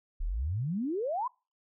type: exponential sweep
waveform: sine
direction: up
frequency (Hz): 32.7 to 1065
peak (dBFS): -29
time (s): 0.2-1.28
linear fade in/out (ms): 10
effects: noise-tail reverb RT60 0.3 s tail -25 dB re dry